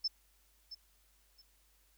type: tone with echo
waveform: sine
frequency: 5274 Hz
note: E8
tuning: in tune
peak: -30 dBFS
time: 0.04-0.08 s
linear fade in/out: 10 ms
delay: 670 ms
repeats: 2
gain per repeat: -13 dB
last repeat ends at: 1.42 s
effects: added 50 Hz sine -70 dBFS peak until 1.97 s + white hiss -71 dBFS RMS until 1.97 s